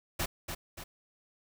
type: noise with echo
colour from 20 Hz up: pink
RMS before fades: -32 dBFS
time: 0.19-0.26 s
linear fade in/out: 10 ms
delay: 290 ms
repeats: 2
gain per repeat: -6 dB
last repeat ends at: 0.84 s
effects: none